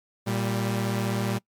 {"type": "tone pair together", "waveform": "sawtooth", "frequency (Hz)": [115.67, 196], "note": ["A#2", "G3"], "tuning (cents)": [-13, 0], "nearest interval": "major sixth", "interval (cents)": 913, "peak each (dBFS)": [-23, -24], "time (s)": [0.26, 1.39], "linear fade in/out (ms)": 20, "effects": ["noise-tail reverb RT60 0.1 s tail -23 dB re dry", "MP3 96 kbps"]}